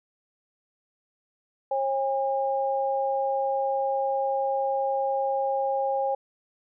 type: tone pair together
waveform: sine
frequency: 541 / 810.6 Hz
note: C#5 / G#5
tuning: -42 / -42 cents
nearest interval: perfect fifth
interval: 700 cents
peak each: -26 dBFS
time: 1.71-6.15 s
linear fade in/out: 5 ms
effects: none